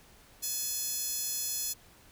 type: tone with high-pass filter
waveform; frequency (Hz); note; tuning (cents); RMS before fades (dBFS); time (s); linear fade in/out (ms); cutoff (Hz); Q
10% pulse; 852; G#5; +44; -34; 0.42-1.74; 20; 7700; 2.9
effects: pink hiss -58 dBFS RMS until 2.11 s